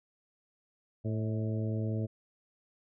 harmonic tone with a mistuned harmonic, 110 Hz, A2, in tune, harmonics 1 / 2 / 3 / 4 / 5 / 6, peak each -31 / -37 / -41 / -43 / -45 / -47 dBFS, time 1.04-2.07 s, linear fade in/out 20 ms, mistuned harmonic 6, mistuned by -38 cents, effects none

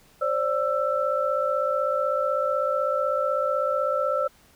sine tone cluster, 529 / 585 / 1330 Hz, C5 / D5 / E6, +19 / -7 / +15 cents, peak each -26 dBFS, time 0.21-4.28 s, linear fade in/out 10 ms, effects pink hiss -57 dBFS RMS until 4.55 s

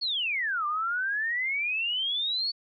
sine exponential two-way sweep, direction down then up, 4492 to 1174.7 to 4492 Hz, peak -26 dBFS, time 0.01-2.52 s, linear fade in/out 20 ms, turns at 0.66 s, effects none

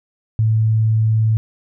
sine tone, 110.3 Hz, A2, 5 cents sharp, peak -12 dBFS, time 0.39-1.37 s, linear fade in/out 0 ms, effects none

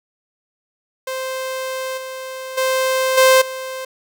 sawtooth tone with level steps, 522 Hz, C5, 4 cents flat, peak -19 / -24 / -12 / -5 / -22 dBFS, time 1.07-3.85 s, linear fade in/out 5 ms, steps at 1.97 / 2.57 / 3.17 / 3.41 s, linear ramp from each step 10 ms, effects none

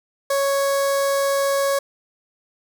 sawtooth tone with notch filter, 554.4 Hz, C#5, in tune, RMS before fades -20 dBFS, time 0.3-1.79 s, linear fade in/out 5 ms, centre 2700 Hz, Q 1.1, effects none

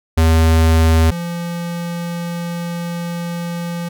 square tone pair in turn, 81 / 171.63 Hz, E2 / F3, -30 / -30 cents, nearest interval octave + minor second, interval 1300 cents, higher second, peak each -10 / -22 dBFS, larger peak first, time 0.17-1.11 / 1.11-3.89 s, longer second, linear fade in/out 10 ms, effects none

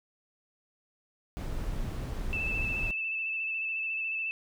brown noise, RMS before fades -34 dBFS, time 1.37-2.91 s, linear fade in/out 0 ms
sine tone with vibrato, 2637 Hz, E7, in tune, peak -30 dBFS, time 2.33-4.31 s, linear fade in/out 0 ms, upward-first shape square, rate 14 Hz, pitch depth 17 cents each way
effects none

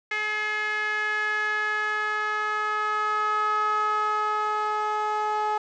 sawtooth tone with band-pass filter sweep, 424.7 Hz, G#4, 39 cents sharp, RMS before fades -26 dBFS, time 0.11-5.58 s, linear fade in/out 5 ms, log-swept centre 2000 to 990 Hz, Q 4.8, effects resampled to 16000 Hz + 8-bit

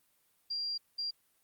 sine tone bursts at uneven times, 4763 Hz, D8, 24 cents sharp, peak -33 dBFS, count 2, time 0.5-0.78 / 0.98-1.11 s, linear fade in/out 10 ms, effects white hiss -72 dBFS RMS until 1.43 s + Opus 32 kbps

